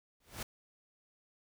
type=noise with exponential growth; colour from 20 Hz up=pink; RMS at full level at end=-36 dBFS; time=0.2-0.43 s; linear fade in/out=5 ms; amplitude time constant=48 ms; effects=none